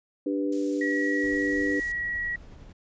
sine chord, G major, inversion second, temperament equal, 293.7 / 392 / 493.9 Hz, D4 / G4 / B4, 0 / 0 / 0 cents, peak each -26 / -32 / -32 dBFS, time 0.26-1.8 s, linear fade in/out 5 ms
violet noise, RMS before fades -39 dBFS, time 0.52-1.92 s, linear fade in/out 2 ms
sine tone, 1918 Hz, A#6, 49 cents sharp, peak -27 dBFS, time 0.81-2.36 s, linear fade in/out 5 ms
brown noise with tremolo, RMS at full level -44 dBFS, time 1.23-2.73 s, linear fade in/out 10 ms, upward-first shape sine, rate 11 Hz, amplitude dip 25%
effects resampled to 16000 Hz

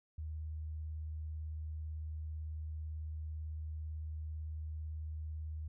sine tone with vibrato, 77.78 Hz, D#2, in tune, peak -39 dBFS, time 0.18-5.68 s, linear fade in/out 5 ms, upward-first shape square, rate 18 Hz, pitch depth 12 cents each way, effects none

